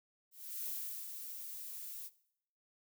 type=noise with ADSR envelope; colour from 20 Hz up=violet; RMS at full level=-40 dBFS; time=0.31-2.1 s; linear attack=350 ms; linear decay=390 ms; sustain=-6 dB; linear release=42 ms; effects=noise-tail reverb RT60 0.7 s tail -19 dB re dry